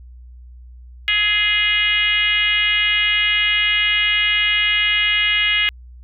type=tone with frequency modulation; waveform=sine; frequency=2489 Hz; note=D#7; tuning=in tune; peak=-14 dBFS; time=1.08-5.69 s; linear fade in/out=0 ms; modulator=404 Hz; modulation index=1.8; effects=added 61 Hz sine -37 dBFS peak until 6.03 s